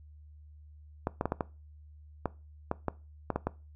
clicks, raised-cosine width 1 ms, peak -15 dBFS, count 11, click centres 1.071 / 1.211 / 1.256 / 1.321 / 1.408 / 2.257 / 2.714 / 2.883 / 3.303 / 3.36 / 3.47 s, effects noise-tail reverb RT60 0.3 s tail -20 dB re dry + added 75 Hz sine -50 dBFS peak until 3.75 s

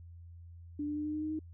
sine tone with pitch steps, 293.7 / 296.6 / 299.5 / 302.5 / 305.5 / 308.5 / 311.5 Hz, D4 / D4 / D4 / D#4 / D#4 / D#4 / D#4, 0 / +17 / +34 / -49 / -32 / -15 / +2 cents, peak -33 dBFS, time 0.79-1.392 s, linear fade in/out 5 ms, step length 86 ms, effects added 85 Hz sine -48 dBFS peak until 1.53 s

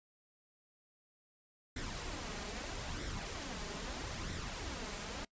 pink noise with flanger, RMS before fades -42 dBFS, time 1.76-5.25 s, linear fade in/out 5 ms, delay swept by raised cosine 0.53 to 4.93 ms, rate 0.78 Hz, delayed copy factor +0.5, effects noise-tail reverb RT60 0.1 s tail -24 dB re dry + resampled to 16000 Hz

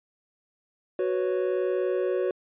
triangle chord, F# suspended fourth, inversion none, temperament equal, 370 / 493.9 / 554.4 Hz, F#4 / B4 / C#5, 0 / 0 / 0 cents, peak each -24 / -28 / -28 dBFS, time 0.99-2.31 s, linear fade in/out 2 ms, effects resampled to 8000 Hz

